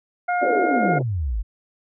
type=harmonic tone; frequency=712 Hz; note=F5; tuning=33 cents sharp; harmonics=1 / 2 / 3; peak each=-20 / -26 / -31 dBFS; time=0.28-0.99 s; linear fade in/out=10 ms
type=exponential sweep; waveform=sine; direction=down; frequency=622.3 to 45.79 Hz; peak=-21 dBFS; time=0.41-1.43 s; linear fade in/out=20 ms
type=band-pass noise; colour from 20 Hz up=pink; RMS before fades=-25 dBFS; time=0.41-1.03 s; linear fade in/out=20 ms; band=270 to 660 Hz; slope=48 dB/octave
effects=none